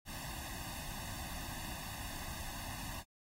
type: noise with comb filter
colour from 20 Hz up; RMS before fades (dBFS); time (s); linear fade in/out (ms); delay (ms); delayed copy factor
pink; -44; 0.05-3.04; 50; 1.1; +0.95
effects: AAC 48 kbps